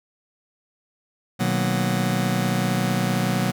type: chord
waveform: sawtooth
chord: B major seventh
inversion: none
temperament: just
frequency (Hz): 123.47 / 154.34 / 185.21 / 231.5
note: B2 / D#3 / F#3 / A#3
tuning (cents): 0 / -14 / +2 / -12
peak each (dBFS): -21 / -24 / -19 / -24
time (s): 1.39-3.52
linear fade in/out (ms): 20
effects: none